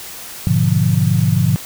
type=chord; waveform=sine; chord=G# diminished seventh; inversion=none; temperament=equal; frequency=103.83 / 123.47 / 146.83 / 174.61 Hz; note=G#2 / B2 / D3 / F3; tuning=0 / 0 / 0 / 0 cents; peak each=-17 dBFS; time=0.47-1.56 s; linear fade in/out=0 ms; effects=white hiss -32 dBFS RMS until 1.65 s